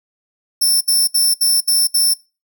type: tone bursts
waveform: 15% pulse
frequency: 5370 Hz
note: E8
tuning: 31 cents sharp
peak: -6 dBFS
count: 6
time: 0.61-2.14 s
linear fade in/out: 10 ms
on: 200 ms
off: 66 ms
effects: noise-tail reverb RT60 0.3 s tail -23 dB re dry